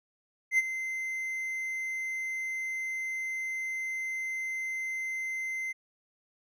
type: tone with ADSR envelope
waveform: triangle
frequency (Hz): 2072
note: C7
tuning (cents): -17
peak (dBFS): -18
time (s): 0.51-5.73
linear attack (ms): 73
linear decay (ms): 30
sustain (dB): -12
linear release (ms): 18
effects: none